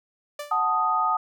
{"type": "tone with exponential decay", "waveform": "sawtooth", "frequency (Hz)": 587.3, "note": "D5", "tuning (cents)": 0, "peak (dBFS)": -25, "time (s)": [0.39, 0.65], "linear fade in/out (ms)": 5, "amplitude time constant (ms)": 55}
{"type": "chord", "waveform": "sine", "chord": "D# diminished", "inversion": "first", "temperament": "equal", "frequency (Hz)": [740, 880, 1244.5], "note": ["F#5", "A5", "D#6"], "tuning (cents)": [0, 0, 0], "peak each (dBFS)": [-28, -26, -22], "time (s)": [0.51, 1.17], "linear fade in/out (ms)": 5}
{"effects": []}